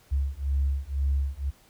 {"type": "beating tone pair", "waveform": "sine", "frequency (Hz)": [68.2, 70.2], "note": ["C#2", "C#2"], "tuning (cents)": [-28, 22], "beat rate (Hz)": 2, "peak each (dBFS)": -26, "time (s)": [0.11, 1.51], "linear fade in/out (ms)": 20, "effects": ["tanh soft clip ceiling -17 dBFS", "pink hiss -59 dBFS RMS until 1.69 s"]}